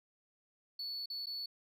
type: tone with dropouts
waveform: sine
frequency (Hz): 4435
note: C#8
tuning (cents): 0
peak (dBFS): -36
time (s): 0.79-1.46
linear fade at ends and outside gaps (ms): 5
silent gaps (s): 1.059-1.1 / 1.259-1.268
effects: tanh soft clip ceiling -37 dBFS